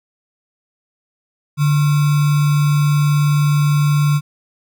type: tone with sample-and-hold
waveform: sine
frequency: 146.83 Hz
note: D3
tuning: in tune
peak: -11 dBFS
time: 1.57-4.21 s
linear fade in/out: 50 ms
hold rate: 1225 Hz
effects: none